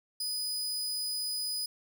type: tone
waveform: sawtooth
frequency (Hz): 4978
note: D#8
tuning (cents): 0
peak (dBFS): -29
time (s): 0.2-1.66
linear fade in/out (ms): 5
effects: none